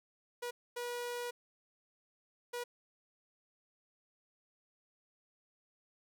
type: tone bursts at uneven times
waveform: sawtooth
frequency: 483.8 Hz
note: B4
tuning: 36 cents flat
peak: -34 dBFS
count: 3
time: 0.42-0.51 / 0.76-1.31 / 2.53-2.64 s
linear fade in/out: 10 ms
effects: none